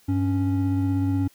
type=tone pair together; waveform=triangle; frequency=98 / 277.7 Hz; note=G2 / C#4; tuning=0 / +3 cents; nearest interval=octave + tritone; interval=1803 cents; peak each=-21 dBFS; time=0.08-1.28 s; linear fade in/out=10 ms; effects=white hiss -58 dBFS RMS until 1.34 s